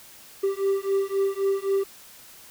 triangle beating tone pair, 390 / 393.8 Hz, G4 / G4, -9 / +8 cents, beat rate 3.8 Hz, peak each -23 dBFS, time 0.43-1.84 s, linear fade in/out 10 ms, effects white hiss -48 dBFS RMS until 2.5 s

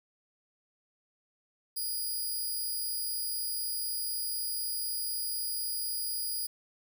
5% pulse tone, 4892 Hz, D#8, 30 cents flat, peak -25 dBFS, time 1.76-6.47 s, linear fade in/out 10 ms, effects none

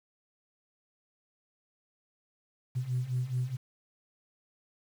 sine beating tone pair, 123.1 / 127.8 Hz, B2 / C3, -5 / -40 cents, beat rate 4.7 Hz, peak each -33 / -30 dBFS, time 2.75-3.57 s, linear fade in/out 20 ms, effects tanh soft clip ceiling -23 dBFS + 9-bit

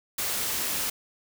white noise, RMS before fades -29 dBFS, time 0.18-0.9 s, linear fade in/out 5 ms, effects none

